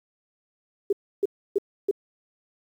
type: tone bursts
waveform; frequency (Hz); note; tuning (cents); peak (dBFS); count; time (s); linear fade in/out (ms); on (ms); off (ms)
sine; 400; G4; +35; -18; 4; 0.9-1.912; 5; 28; 300
effects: 9-bit